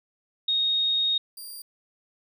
sine / 10% pulse tone pair in turn, 3729 / 4762 Hz, A#7 / D8, 0 / +23 cents, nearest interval major third, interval 423 cents, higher second, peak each -21 / -31 dBFS, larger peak first, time 0.48-1.18 / 1.37-1.62 s, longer first, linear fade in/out 5 ms, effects none

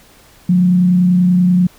sine tone with frequency modulation, 180 Hz, F#3, 47 cents flat, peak -8 dBFS, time 0.49-1.67 s, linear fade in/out 5 ms, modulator 30.3 Hz, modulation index 0.27, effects pink hiss -46 dBFS RMS until 1.78 s

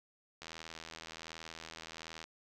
click train, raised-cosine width 0.2 ms, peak -28 dBFS, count 149, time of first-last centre 0.42-2.24 s, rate 81.3 Hz, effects none

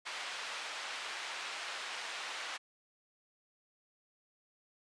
white band-pass noise, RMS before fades -42 dBFS, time 0.05-2.58 s, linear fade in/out 20 ms, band 750 to 3200 Hz, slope 12 dB/octave, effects resampled to 22050 Hz

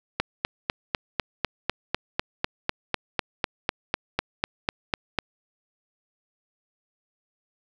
click train, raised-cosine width 0.3 ms, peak -6 dBFS, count 21, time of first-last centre 0.2-5.188 s, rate 4.01 Hz, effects none

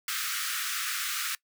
pink high-pass noise, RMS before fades -32 dBFS, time 0.08-1.35 s, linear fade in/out 2 ms, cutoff 1200 Hz, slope 96 dB/octave, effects noise-tail reverb RT60 0.1 s tail -22 dB re dry

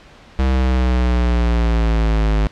square linear sweep, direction down, 66 to 51.91 Hz, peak -14 dBFS, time 0.39-2.47 s, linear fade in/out 0 ms, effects pink hiss -44 dBFS RMS until 2.51 s + low-pass 4000 Hz 12 dB/octave

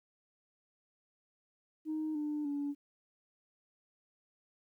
sine tone with pitch steps, 311.1 / 298.4 / 286.3 Hz, D#4 / D4 / D4, 0 / +28 / -44 cents, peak -32 dBFS, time 1.85-2.75 s, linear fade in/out 50 ms, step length 300 ms, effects tanh soft clip ceiling -30 dBFS + 12-bit

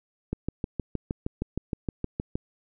click train, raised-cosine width 3 ms, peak -15 dBFS, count 14, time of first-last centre 0.33-2.355 s, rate 6.42 Hz, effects none

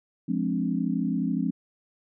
sine chord, D half-diminished seventh, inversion first, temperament equal with one note detuned, 174.61 / 208.4 / 261.6 / 293.7 Hz, F3 / Ab3 / C4 / D4, 0 / +6 / 0 / 0 cents, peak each -29 / -29 / -28 / -33 dBFS, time 0.28-1.51 s, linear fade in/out 10 ms, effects none

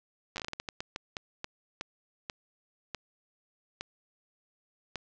slowing click train, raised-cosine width 0.2 ms, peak -18 dBFS, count 19, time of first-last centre 0.36-4.957 s, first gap 9 ms, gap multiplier 1.33, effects low-pass 7000 Hz 12 dB/octave

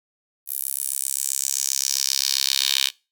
10% pulse tone with high-pass filter sweep, 67.6 Hz, C#2, 43 cents flat, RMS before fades -24 dBFS, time 0.46-2.91 s, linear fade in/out 50 ms, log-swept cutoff 12000 to 3400 Hz, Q 2.6, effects noise-tail reverb RT60 0.3 s tail -24 dB re dry

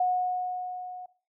sine tone with level ramp, 729 Hz, F#5, 26 cents flat, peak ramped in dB -21 to -38 dBFS, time 0-1.06 s, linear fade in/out 5 ms, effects noise-tail reverb RT60 0.4 s tail -18 dB re dry

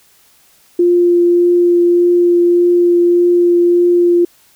sine tone with vibrato, 349.2 Hz, F4, in tune, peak -7 dBFS, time 0.79-4.25 s, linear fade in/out 5 ms, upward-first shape triangle, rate 1.7 Hz, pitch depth 10 cents each way, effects white hiss -50 dBFS RMS until 4.55 s

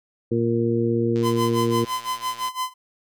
harmonic tone, 116.54 Hz, A#2, in tune, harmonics 1 / 2 / 3 / 4, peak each -25 / -24 / -23 / -25 dBFS, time 0.31-1.85 s, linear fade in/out 10 ms
click train, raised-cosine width 0.2 ms, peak -23 dBFS, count 156, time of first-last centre 1.16-2.485 s, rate 117 Hz
45% pulse tone with tremolo, 1020 Hz, C6, 44 cents flat, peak -22 dBFS, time 1.22-2.74 s, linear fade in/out 50 ms, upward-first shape sine, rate 5.9 Hz, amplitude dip 90%
effects none

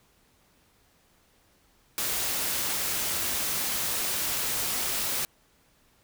white noise, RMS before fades -29 dBFS, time 1.98-5.25 s, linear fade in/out 0 ms, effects pink hiss -64 dBFS RMS until 6.03 s

